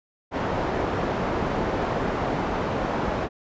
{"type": "low-pass noise", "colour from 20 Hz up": "white", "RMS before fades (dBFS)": -26, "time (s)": [0.31, 3.29], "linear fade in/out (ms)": 50, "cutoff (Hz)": 810, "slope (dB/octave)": 12, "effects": ["resampled to 16000 Hz"]}